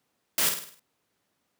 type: noise with echo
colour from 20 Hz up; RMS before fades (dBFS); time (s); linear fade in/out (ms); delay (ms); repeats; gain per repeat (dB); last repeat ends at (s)
white; -24; 0.38-0.49; 2; 51; 6; -6; 0.796
effects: pink hiss -75 dBFS RMS until 1.59 s + high-pass 150 Hz 12 dB/octave